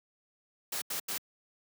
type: noise bursts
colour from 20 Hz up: white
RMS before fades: -35 dBFS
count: 3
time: 0.72-1.18 s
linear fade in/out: 5 ms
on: 98 ms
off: 83 ms
effects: high-pass 150 Hz 12 dB/octave